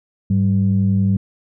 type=tone pair together; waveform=sine; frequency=102.13 / 192.8 Hz; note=G#2 / G3; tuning=-29 / -28 cents; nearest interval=major seventh; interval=1101 cents; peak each=-15 dBFS; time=0.3-1.17 s; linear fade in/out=5 ms; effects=tanh soft clip ceiling -7 dBFS